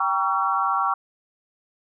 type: chord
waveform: sine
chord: G diminished seventh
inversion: none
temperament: just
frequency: 784 / 940.8 / 1128.9 / 1354.7 Hz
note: G5 / Bb5 / Db6 / Fb6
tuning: 0 / +16 / +31 / +47 cents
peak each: -26 / -28 / -23 / -25 dBFS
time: 0-0.94 s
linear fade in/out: 5 ms
effects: none